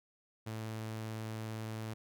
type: tone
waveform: sawtooth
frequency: 110.3 Hz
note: A2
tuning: 5 cents sharp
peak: -35 dBFS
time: 0.46-1.94 s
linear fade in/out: 10 ms
effects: none